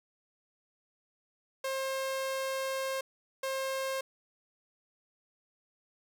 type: tone pair in turn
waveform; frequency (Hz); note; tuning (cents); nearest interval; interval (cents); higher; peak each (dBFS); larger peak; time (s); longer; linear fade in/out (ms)
sawtooth; 533 / 533; C5 / C5; +32 / +32; unison; 0; neither; -28; neither; 1.64-3.01 / 3.43-4.01; first; 5
effects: none